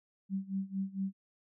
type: tone with tremolo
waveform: sine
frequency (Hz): 193.4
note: G3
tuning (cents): -23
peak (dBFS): -30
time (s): 0.29-1.13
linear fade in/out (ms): 50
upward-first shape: sine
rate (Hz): 4.4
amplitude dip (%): 90
effects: none